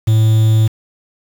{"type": "tone with quantisation", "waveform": "triangle", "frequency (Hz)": 110, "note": "A2", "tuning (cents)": 0, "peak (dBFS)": -6, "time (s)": [0.07, 0.68], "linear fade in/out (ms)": 10, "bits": 5, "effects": []}